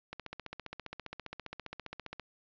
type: click train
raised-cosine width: 0.3 ms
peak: -25 dBFS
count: 32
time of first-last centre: 0.13-2.197 s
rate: 15 Hz
effects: resampled to 16000 Hz